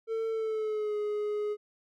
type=tone with pitch glide; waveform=triangle; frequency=448.6 to 418.6 Hz; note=A4 to G#4; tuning=+34 to +14 cents; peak=-27 dBFS; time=0.07-1.57 s; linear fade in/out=50 ms; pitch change=-120 cents; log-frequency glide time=0.29-0.96 s; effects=none